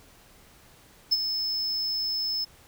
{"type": "tone with ADSR envelope", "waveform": "triangle", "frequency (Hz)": 5230, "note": "E8", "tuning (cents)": -15, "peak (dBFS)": -16, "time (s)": [1.11, 2.45], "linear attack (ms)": 17, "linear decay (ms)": 33, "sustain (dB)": -9, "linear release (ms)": 13, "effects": ["pink hiss -55 dBFS RMS until 2.67 s"]}